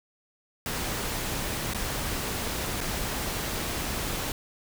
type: noise with dropouts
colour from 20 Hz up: pink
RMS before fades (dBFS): -31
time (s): 0.66-4.32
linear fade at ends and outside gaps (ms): 1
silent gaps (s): 1.736-1.746 / 2.806-2.811
effects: none